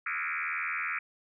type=tone with frequency modulation; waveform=sine; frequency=1842 Hz; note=A#6; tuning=21 cents flat; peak=-30 dBFS; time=0.06-0.99 s; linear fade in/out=5 ms; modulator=81.1 Hz; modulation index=7.2; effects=none